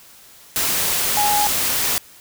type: tone in noise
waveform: sine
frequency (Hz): 830.6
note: G#5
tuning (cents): 0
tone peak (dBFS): -17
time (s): 1.17-1.47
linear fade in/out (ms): 0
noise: white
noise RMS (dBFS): -20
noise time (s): 0.56-1.98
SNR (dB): 0
effects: white hiss -46 dBFS RMS until 2.2 s